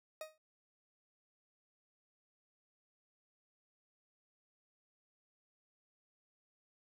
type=tone with exponential decay; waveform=40% pulse; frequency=625 Hz; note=D#5; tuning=8 cents sharp; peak=-39 dBFS; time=0.21-0.38 s; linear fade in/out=2 ms; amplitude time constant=36 ms; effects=none